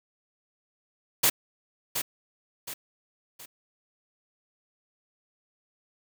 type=noise with echo; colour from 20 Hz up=white; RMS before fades=-21 dBFS; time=1.23-1.3 s; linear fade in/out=10 ms; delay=720 ms; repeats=3; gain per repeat=-8 dB; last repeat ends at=3.46 s; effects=none